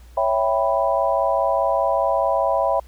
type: chord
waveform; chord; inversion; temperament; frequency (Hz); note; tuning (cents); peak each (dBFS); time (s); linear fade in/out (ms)
sine; C# half-diminished seventh; none; equal; 554.4 / 659.3 / 784 / 987.8; C#5 / E5 / G5 / B5; 0 / 0 / 0 / 0; -22 / -21 / -24 / -23; 0.17-2.8; 5
effects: added 60 Hz sine -42 dBFS peak until 2.87 s + pink hiss -55 dBFS RMS until 2.87 s